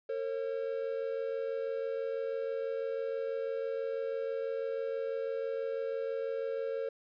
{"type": "tone pair together", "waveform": "triangle", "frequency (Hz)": [455.3, 541.4], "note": ["A#4", "C#5"], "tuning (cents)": [-41, -41], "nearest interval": "minor third", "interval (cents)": 300, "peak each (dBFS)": [-33, -34], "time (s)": [0.09, 6.89], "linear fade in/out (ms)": 5, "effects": ["resampled to 11025 Hz", "11-bit"]}